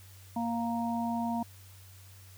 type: harmonic tone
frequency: 233.1 Hz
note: A#3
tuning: in tune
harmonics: 1 / 3 / 4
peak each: -31 / -36 / -36 dBFS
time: 0.36-1.43 s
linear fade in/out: 5 ms
effects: added 95 Hz sine -51 dBFS peak until 2.37 s + white hiss -57 dBFS RMS until 2.37 s